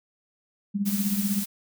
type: tone with tremolo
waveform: sine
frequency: 201.5 Hz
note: G3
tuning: 48 cents sharp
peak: -20 dBFS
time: 0.74-1.44 s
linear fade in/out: 20 ms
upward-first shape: triangle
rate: 16 Hz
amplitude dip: 80%
type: noise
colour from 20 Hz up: blue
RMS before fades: -32 dBFS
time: 0.85-1.46 s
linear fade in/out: 20 ms
effects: none